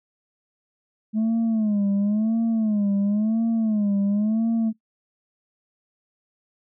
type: tone with vibrato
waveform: sine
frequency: 213.4 Hz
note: G#3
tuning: 47 cents sharp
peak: -16 dBFS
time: 1.13-4.73 s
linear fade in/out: 50 ms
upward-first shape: sine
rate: 0.96 Hz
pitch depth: 120 cents each way
effects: noise-tail reverb RT60 0.1 s tail -19 dB re dry + tanh soft clip ceiling -18 dBFS